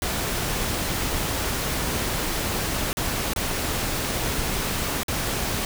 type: noise with dropouts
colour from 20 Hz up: pink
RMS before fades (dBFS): -26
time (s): 0.02-5.65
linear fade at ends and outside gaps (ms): 1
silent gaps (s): 2.93-2.97 / 3.335-3.361 / 5.033-5.082
effects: none